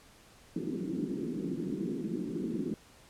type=band-pass noise; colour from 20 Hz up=white; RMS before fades=-35 dBFS; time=0.56-2.74 s; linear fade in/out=2 ms; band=160 to 370 Hz; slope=48 dB/octave; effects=pink hiss -58 dBFS RMS until 3.09 s + low-pass 11000 Hz 12 dB/octave